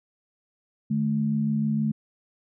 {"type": "tone pair together", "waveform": "sine", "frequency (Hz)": [150.02, 216.4], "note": ["D3", "A3"], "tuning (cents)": [37, -29], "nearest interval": "tritone", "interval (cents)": 634, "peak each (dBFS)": [-27, -23], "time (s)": [0.9, 1.92], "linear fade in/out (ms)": 10, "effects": []}